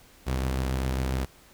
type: tone pair together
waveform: sawtooth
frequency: 65.41 / 123.48 Hz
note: C2 / B2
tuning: 0 / 0 cents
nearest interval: major seventh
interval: 1100 cents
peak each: -22 / -33 dBFS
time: 0.26-1.26 s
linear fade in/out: 20 ms
effects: pink hiss -55 dBFS RMS until 1.53 s